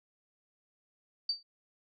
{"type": "tone with exponential decay", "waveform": "sine", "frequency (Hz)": 4619, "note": "D8", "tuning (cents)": -30, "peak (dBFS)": -25, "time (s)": [1.29, 1.43], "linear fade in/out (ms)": 5, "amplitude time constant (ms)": 30, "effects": []}